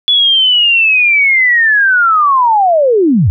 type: linear sweep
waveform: sine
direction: down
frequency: 3437 to 74.7 Hz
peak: -6 dBFS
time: 0.08-3.3 s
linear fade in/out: 0 ms
effects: none